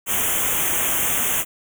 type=band-stop noise; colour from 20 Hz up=white; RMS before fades=-21 dBFS; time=0.06-1.45 s; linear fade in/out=50 ms; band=3400 to 6100 Hz; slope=96 dB/octave; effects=none